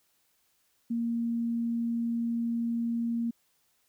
sine tone, 233.1 Hz, A#3, in tune, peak -27 dBFS, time 0.9-3.31 s, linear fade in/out 10 ms, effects white hiss -71 dBFS RMS until 3.88 s

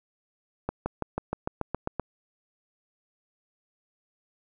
accelerating click train, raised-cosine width 1 ms, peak -14 dBFS, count 10, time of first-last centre 0.69-1.997 s, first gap 170 ms, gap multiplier 0.96, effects none

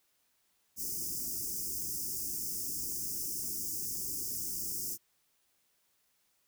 white band-stop noise, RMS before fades -37 dBFS, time 0.76-4.98 s, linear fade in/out 50 ms, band 410 to 5000 Hz, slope 96 dB/octave, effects white hiss -74 dBFS RMS until 6.47 s

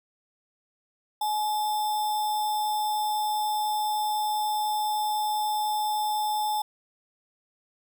sine tone with sample-and-hold, 847 Hz, G#5, 34 cents sharp, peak -24 dBFS, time 1.21-6.62 s, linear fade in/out 5 ms, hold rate 4410 Hz, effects none

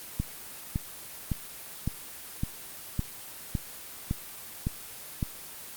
click train, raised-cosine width 5 ms, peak -15 dBFS, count 10, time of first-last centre 0.2-5.228 s, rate 1.79 Hz, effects white hiss -43 dBFS RMS until 5.76 s + Opus 24 kbps

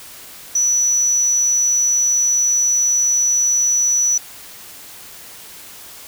sine tone, 5920 Hz, F#8, in tune, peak -13 dBFS, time 0.55-4.18 s, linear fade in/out 5 ms, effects white hiss -38 dBFS RMS until 6.07 s

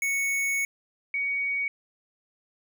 square / sine tone pair in turn, 2217 / 2245 Hz, C#7 / C#7, 0 / +21 cents, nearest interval unison, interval 21 cents, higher second, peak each -25 dBFS, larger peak neither, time 0.02-0.65 / 1.14-1.68 s, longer first, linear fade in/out 2 ms, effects none

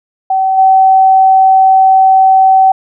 sine tone with level steps, 764 Hz, G5, 45 cents flat, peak -8 / -3 dBFS, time 0.3-2.72 s, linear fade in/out 5 ms, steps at 0.57 s, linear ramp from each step 20 ms, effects none

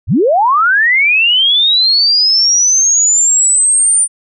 sine linear sweep, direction up, 56.3 to 9240 Hz, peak -7 dBFS, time 0.07-4.08 s, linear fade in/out 50 ms, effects none

